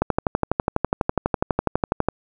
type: click train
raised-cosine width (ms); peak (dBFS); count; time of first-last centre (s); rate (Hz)
1; -4; 26; 0.02-2.086; 12.1
effects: none